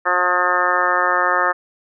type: harmonic tone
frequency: 179.3 Hz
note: F3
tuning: 46 cents sharp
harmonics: 2 / 3 / 4 / 5 / 6 / 7 / 8 / 9 / 10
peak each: -29 / -24 / -25 / -25 / -23 / -19 / -27 / -24 / -22 dBFS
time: 0.05-1.53 s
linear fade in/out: 20 ms
effects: none